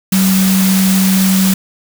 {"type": "tone in noise", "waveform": "sine", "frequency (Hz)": 190.1, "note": "F#3", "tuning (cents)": 47, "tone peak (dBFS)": -9, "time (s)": [0.12, 1.54], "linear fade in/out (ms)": 5, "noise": "white", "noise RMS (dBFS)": -18, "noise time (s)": [0.12, 1.54], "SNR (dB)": 6, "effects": []}